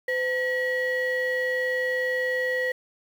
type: tone pair together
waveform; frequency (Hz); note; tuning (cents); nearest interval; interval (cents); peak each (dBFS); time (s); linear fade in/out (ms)
sine; 508.3 / 1919; B4 / A#6; +50 / +50; octave + major seventh; 2300; -24; 0.08-2.72; 5
effects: tanh soft clip ceiling -20 dBFS + 8-bit